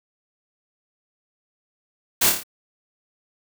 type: noise with echo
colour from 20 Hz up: white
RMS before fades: -18 dBFS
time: 2.21-2.3 s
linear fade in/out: 10 ms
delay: 27 ms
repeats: 5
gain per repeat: -4 dB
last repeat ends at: 2.435 s
effects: none